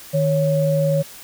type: tone pair together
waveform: sine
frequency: 154.7 / 554.6 Hz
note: D#3 / C#5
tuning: -10 / +1 cents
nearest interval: octave + minor seventh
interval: 2211 cents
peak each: -18 dBFS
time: 0.13-1.03 s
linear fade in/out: 20 ms
effects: white hiss -40 dBFS RMS until 1.23 s